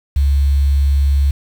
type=tone with quantisation; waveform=sine; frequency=70 Hz; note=C#2; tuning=18 cents sharp; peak=-10 dBFS; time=0.16-1.31 s; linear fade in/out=5 ms; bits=6; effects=none